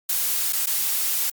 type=noise with dropouts; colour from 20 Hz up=blue; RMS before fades=-23 dBFS; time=0.09-1.3 s; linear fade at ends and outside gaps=5 ms; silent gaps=0.526-0.53 / 0.66-0.669 s; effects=Opus 48 kbps